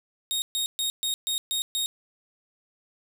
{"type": "tone bursts", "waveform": "sawtooth", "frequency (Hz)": 3729, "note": "A#7", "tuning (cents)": 0, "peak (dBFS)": -22, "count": 7, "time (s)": [0.31, 1.86], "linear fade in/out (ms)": 0, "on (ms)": 110, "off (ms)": 130, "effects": ["8-bit"]}